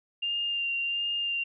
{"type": "tone with vibrato", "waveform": "sine", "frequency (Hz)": 2794, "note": "F7", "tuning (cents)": 0, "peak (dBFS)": -27, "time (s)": [0.22, 1.44], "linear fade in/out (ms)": 10, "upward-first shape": "sine", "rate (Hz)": 1.4, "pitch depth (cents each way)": 17, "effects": []}